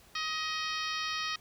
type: harmonic tone with a mistuned harmonic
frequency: 629 Hz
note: D#5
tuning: 19 cents sharp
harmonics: 2 / 3 / 4 / 5 / 6 / 7 / 8 / 9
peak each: -37 / -39 / -40 / -41 / -42 / -42 / -43 / -44 dBFS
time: 0.15-1.36 s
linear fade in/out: 5 ms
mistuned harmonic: 9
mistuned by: -15 cents
effects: pink hiss -59 dBFS RMS until 1.4 s